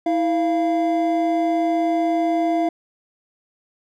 triangle tone pair together, 325.2 / 689 Hz, E4 / F5, -23 / -24 cents, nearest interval octave + minor second, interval 1299 cents, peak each -18 dBFS, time 0.06-2.69 s, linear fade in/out 5 ms, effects none

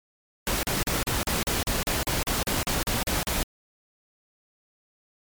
pink noise bursts, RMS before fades -26 dBFS, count 15, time 0.47-3.43 s, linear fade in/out 0 ms, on 160 ms, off 40 ms, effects MP3 96 kbps

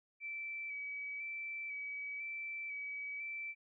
sine tone with vibrato, 2304 Hz, D7, 34 cents flat, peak -40 dBFS, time 0.2-3.55 s, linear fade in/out 50 ms, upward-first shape square, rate 1 Hz, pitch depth 19 cents each way, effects none

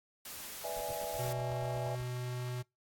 white noise, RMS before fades -45 dBFS, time 0.25-1.33 s, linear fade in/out 5 ms
sine chord, E dominant seventh, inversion second, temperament equal, 493.9 / 587.3 / 659.3 / 830.6 Hz, B4 / D5 / E5 / G#5, 0 / 0 / 0 / 0 cents, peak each -45 / -42 / -40 / -42 dBFS, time 0.64-1.95 s, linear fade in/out 2 ms
brown noise bursts, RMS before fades -50 dBFS, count 11, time 0.76-2.03 s, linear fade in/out 5 ms, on 50 ms, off 72 ms
square tone, 124.3 Hz, B2, 12 cents sharp, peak -37 dBFS, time 1.18-2.63 s, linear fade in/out 20 ms
effects noise-tail reverb RT60 0.2 s tail -24 dB re dry + AAC 64 kbps

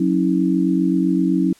sine tone cluster, 182.7 / 274 / 321.7 Hz, F#3 / C#4 / E4, -22 / -20 / -42 cents, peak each -19 dBFS, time 0-1.53 s, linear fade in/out 5 ms, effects white hiss -52 dBFS RMS until 1.59 s + low-pass 10000 Hz 12 dB/octave

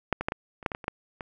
clicks, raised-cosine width 0.5 ms, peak -8 / -15 / -11 / -14 / -28 / -10 / -18 / -19 / -26 / -12 / -21 dBFS, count 11, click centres 0.127 / 0.21 / 0.285 / 0.321 / 0.628 / 0.662 / 0.718 / 0.749 / 0.842 / 0.881 / 1.208 s, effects none

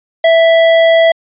square tone, 659.3 Hz, E5, in tune, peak -6 dBFS, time 0.24-1.12 s, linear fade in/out 5 ms, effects resampled to 8000 Hz

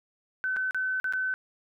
sine tone with dropouts, 1520 Hz, F#6, 46 cents sharp, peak -26 dBFS, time 0.44-1.34 s, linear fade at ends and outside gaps 0 ms, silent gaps 0.563-0.568 / 0.709-0.746 / 1-1.043 / 1.125-1.135 s, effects none

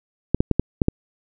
clicks, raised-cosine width 3 ms, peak -3 dBFS, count 6, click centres 0.346 / 0.405 / 0.513 / 0.596 / 0.818 / 0.884 s, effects none

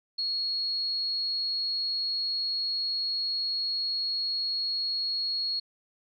sine tone, 4318 Hz, C#8, 46 cents flat, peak -27 dBFS, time 0.18-5.6 s, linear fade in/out 10 ms, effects none

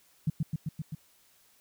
sine tone with echo, 155.56 Hz, D#3, in tune, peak -23 dBFS, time 0.27-0.3 s, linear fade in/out 5 ms, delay 130 ms, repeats 5, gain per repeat -2 dB, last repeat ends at 0.95 s, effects white hiss -64 dBFS RMS until 1.6 s

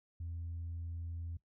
sine tone, 84.1 Hz, E2, 35 cents sharp, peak -38 dBFS, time 0.2-1.37 s, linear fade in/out 5 ms, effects noise-tail reverb RT60 0.1 s tail -18 dB re dry + tanh soft clip ceiling -36 dBFS

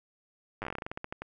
slowing click train, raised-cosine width 0.5 ms, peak -21 dBFS, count 17, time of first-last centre 0.62-1.22 s, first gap 9 ms, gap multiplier 1.17, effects none

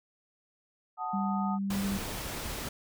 sine chord, D# diminished, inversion first, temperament equal, 740 / 880 / 1244.5 Hz, F#5 / A5 / D#6, 0 / 0 / 0 cents, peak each -36 dBFS, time 0.97-1.59 s, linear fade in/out 50 ms
sine tone, 197 Hz, G3, 9 cents sharp, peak -29 dBFS, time 1.13-1.98 s, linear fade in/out 10 ms
pink noise, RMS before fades -37 dBFS, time 1.7-2.69 s, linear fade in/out 5 ms
effects none

